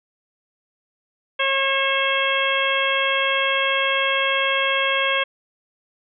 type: harmonic tone with a mistuned harmonic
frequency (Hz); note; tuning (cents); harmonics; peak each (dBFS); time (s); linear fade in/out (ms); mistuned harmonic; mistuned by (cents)
543; C#5; -36; 1 / 2 / 3 / 4 / 5 / 6; -25 / -25 / -25 / -25 / -25 / -25; 1.39-5.24; 10; 5; -30
effects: none

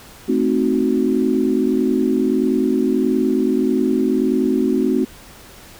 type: chord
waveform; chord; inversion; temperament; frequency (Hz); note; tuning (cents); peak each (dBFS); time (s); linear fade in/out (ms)
sine; A diminished seventh; none; equal; 220 / 261.6 / 311.1 / 370; A3 / C4 / Eb4 / Gb4; 0 / 0 / 0 / 0; -21 / -18 / -22 / -20; 0.28-5.05; 10
effects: pink hiss -42 dBFS RMS until 5.79 s

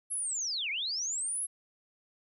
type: linear two-way sweep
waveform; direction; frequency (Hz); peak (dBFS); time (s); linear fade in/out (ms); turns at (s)
sine; down then up; 11175 to 2092 to 11175; -31; 0.1-1.47; 20; 0.7
effects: none

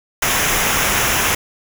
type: noise with comb filter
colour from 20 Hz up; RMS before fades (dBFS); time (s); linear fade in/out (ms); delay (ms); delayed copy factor
pink; -17; 0.22-1.35; 5; 0.23; -0.6
effects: none

